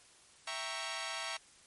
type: chord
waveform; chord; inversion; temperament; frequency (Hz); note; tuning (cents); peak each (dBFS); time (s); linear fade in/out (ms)
10% pulse; E diminished seventh; none; equal; 659.3 / 784 / 932.3 / 1108.7; E5 / G5 / Bb5 / Db6; 0 / 0 / 0 / 0; -34 / -37 / -35 / -34; 0.47-1.37; 5
effects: white hiss -61 dBFS RMS until 1.66 s + MP3 48 kbps